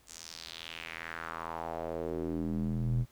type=tone with band-pass filter sweep; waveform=square; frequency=41.2 Hz; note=E1; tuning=in tune; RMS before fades=-36 dBFS; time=0.06-3.06 s; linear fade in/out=50 ms; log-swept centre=7500 to 110 Hz; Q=2.8; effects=pink hiss -64 dBFS RMS until 3.11 s